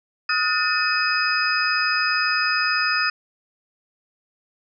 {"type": "tone cluster", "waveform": "sine", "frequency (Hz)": [1262, 1444, 1791, 2536, 5010], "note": ["D#6", "F#6", "A6", "D#7", "D#8"], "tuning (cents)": [24, -43, 30, 32, 11], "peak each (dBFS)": -25, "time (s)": [0.29, 3.1], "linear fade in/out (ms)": 5, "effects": []}